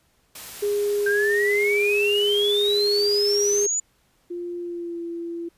white noise, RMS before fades -38 dBFS, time 0.35-3.66 s, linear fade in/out 5 ms
sine tone, 410 Hz, G#4, 22 cents flat, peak -20 dBFS, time 0.62-3.67 s, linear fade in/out 10 ms
sine exponential sweep, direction up, 1568 to 7040 Hz, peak -21 dBFS, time 1.06-3.8 s, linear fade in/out 5 ms
sine tone with pitch glide, 349.2 to 338.9 Hz, F4 to E4, 0 to +48 cents, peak -28 dBFS, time 4.3-5.49 s, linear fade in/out 10 ms, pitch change -52 cents, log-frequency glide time 4.59-5.02 s
effects pink hiss -64 dBFS RMS until 5.57 s + resampled to 32000 Hz

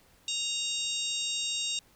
harmonic tone, 932.3 Hz, A#5, in tune, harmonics 3 / 4 / 5 / 6 / 7 / 8 / 9, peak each -36 / -33 / -43 / -39 / -43 / -37 / -47 dBFS, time 0.28-1.79 s, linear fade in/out 2 ms, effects pink hiss -62 dBFS RMS until 1.95 s

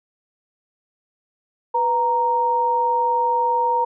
sine tone pair together, 493.9 / 932.3 Hz, B4 / A#5, 0 / 0 cents, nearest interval major seventh, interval 1100 cents, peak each -24 / -17 dBFS, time 1.74-3.85 s, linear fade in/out 10 ms, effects none

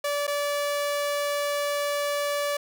sawtooth tone with dropouts, 578 Hz, D5, 28 cents flat, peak -21 dBFS, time 0.04-2.57 s, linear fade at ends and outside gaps 5 ms, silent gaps 0.269-0.277 s, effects none

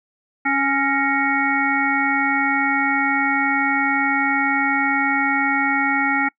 harmonic tone with a mistuned harmonic, 277.2 Hz, C#4, in tune, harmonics 1 / 3 / 5 / 7 / 8, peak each -23 / -23 / -23 / -23 / -23 dBFS, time 0.45-6.29 s, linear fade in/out 10 ms, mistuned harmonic 7, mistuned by -55 cents, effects noise-tail reverb RT60 0.1 s tail -25 dB re dry

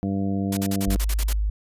harmonic tone, 98 Hz, G2, in tune, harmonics 1 / 2 / 3 / 4 / 5 / 6 / 7, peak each -29 / -24 / -29 / -39 / -37 / -45 / -37 dBFS, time 0.03-0.96 s, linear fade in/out 0 ms
white noise bursts, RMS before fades -30 dBFS, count 9, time 0.52-1.331 s, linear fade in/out 5 ms, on 51 ms, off 44 ms
sine tone, 51.91 Hz, G#1, in tune, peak -20 dBFS, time 0.87-1.5 s, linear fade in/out 5 ms
effects resampled to 32000 Hz

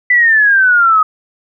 sine exponential sweep, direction down, 2000 to 1251 Hz, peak -6 dBFS, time 0.1-1.03 s, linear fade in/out 5 ms, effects none

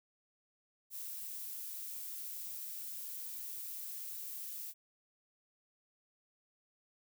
violet noise, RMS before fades -44 dBFS, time 0.9-4.74 s, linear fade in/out 50 ms, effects none

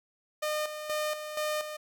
sawtooth tone with tremolo, 608 Hz, D#5, 40 cents flat, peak -25 dBFS, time 0.42-1.77 s, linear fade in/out 10 ms, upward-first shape square, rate 2.1 Hz, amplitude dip 60%, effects none

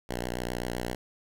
5% pulse tone with vibrato, 60.6 Hz, B1, 32 cents flat, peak -20 dBFS, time 0.09-0.95 s, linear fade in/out 5 ms, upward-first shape triangle, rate 7.6 Hz, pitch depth 67 cents each way, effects none

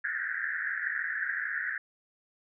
pink band-pass noise, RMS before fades -33 dBFS, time 0.04-1.78 s, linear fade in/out 5 ms, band 1500 to 1900 Hz, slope 96 dB/octave, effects none

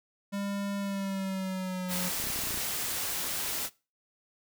square tone with pitch glide, 200 to 181.29 Hz, G3 to F#3, +35 to -35 cents, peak -32 dBFS, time 0.32-2.1 s, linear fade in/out 20 ms, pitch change -170 cents, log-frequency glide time 0.78-1.96 s
white noise, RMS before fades -33 dBFS, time 1.88-3.7 s, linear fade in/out 50 ms
clicks, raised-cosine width 3 ms, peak -30 dBFS, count 11, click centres 2.2 / 2.24 / 2.271 / 2.302 / 2.36 / 2.39 / 2.438 / 2.471 / 2.507 / 2.543 / 2.575 s
effects noise-tail reverb RT60 0.3 s tail -21 dB re dry

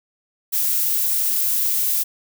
violet noise, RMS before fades -20 dBFS, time 0.52-2.04 s, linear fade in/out 20 ms, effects none

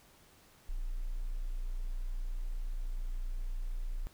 sine tone, 29.64 Hz, A#0, 30 cents sharp, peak -33 dBFS, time 0.69-4.07 s, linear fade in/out 0 ms, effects pink hiss -62 dBFS RMS until 4.13 s

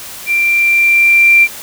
sine tone with level ramp, 2363 Hz, D7, 10 cents sharp, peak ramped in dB -10 to -3 dBFS, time 0.26-1.48 s, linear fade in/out 50 ms, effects white hiss -29 dBFS RMS until 1.62 s

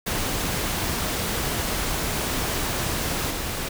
pink noise with level steps, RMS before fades -26 / -29 dBFS, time 0.06-3.69 s, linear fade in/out 10 ms, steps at 3.3 s, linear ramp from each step 10 ms, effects none

